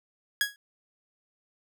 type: tone with exponential decay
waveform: sawtooth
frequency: 1661.2 Hz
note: G#6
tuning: in tune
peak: -16 dBFS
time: 0.41-0.56 s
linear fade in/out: 1 ms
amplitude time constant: 32 ms
effects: none